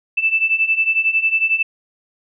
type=beating tone pair; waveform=sine; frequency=2637 / 2648 Hz; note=E7 / E7; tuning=0 / +7 cents; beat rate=11 Hz; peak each=-19 / -16 dBFS; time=0.17-1.63 s; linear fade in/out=10 ms; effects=none